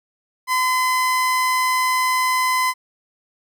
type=tone; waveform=30% pulse; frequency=1020 Hz; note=C6; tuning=44 cents flat; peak=-14 dBFS; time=0.47-2.74 s; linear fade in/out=50 ms; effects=none